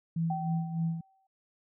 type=tone with tremolo; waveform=sine; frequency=165.1 Hz; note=E3; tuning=3 cents sharp; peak=-26 dBFS; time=0.16-1.01 s; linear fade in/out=5 ms; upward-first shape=sine; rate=3.3 Hz; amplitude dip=65%
type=tone with exponential decay; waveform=sine; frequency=770 Hz; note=G5; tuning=31 cents flat; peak=-30 dBFS; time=0.3-1.27 s; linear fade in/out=5 ms; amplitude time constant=210 ms
effects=none